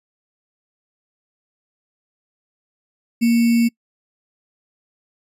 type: tone with sample-and-hold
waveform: sine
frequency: 233.1 Hz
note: A#3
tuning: in tune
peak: -12 dBFS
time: 3.21-3.69 s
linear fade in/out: 20 ms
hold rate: 2450 Hz
effects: noise-tail reverb RT60 0.1 s tail -26 dB re dry + resampled to 32000 Hz